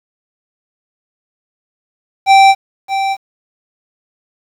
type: tone with echo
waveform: square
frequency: 780 Hz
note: G5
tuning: 9 cents flat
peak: -4 dBFS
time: 2.26-2.55 s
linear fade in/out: 50 ms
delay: 620 ms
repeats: 1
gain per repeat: -10 dB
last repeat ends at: 3.17 s
effects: low-pass 5000 Hz 12 dB/octave + 7-bit